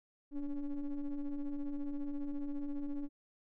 triangle ring-modulated tone, 139.7 Hz, C#3, 14 cents sharp, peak -30 dBFS, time 0.31-3.09 s, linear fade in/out 50 ms, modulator 147 Hz, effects none

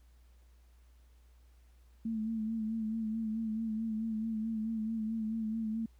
sine tone with vibrato, 221.3 Hz, A3, 10 cents sharp, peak -32 dBFS, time 2.05-5.86 s, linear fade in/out 5 ms, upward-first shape sine, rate 4.6 Hz, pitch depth 43 cents each way, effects added 60 Hz sine -58 dBFS peak until 5.99 s + pink hiss -73 dBFS RMS until 5.99 s

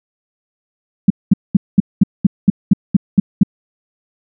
sine tone bursts, 196 Hz, G3, in tune, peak -3 dBFS, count 11, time 1.08-3.433 s, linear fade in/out 5 ms, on 23 ms, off 210 ms, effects none

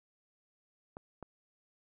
clicks, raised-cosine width 1 ms, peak -30 dBFS, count 2, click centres 0.969 / 1.227 s, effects none

